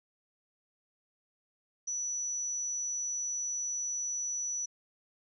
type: tone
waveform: sine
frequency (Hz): 5920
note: F#8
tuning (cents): 0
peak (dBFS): -32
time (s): 1.87-4.66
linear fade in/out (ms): 10
effects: none